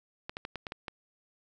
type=clicks; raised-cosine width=0.3 ms; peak=-21 dBFS; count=7; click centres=0.295 / 0.369 / 0.451 / 0.557 / 0.668 / 0.721 / 0.882 s; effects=none